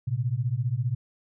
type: beating tone pair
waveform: sine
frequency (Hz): 114.9 / 129.9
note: A#2 / C3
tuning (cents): -25 / -12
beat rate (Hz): 15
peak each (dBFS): -27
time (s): 0.07-0.95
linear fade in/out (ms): 10
effects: none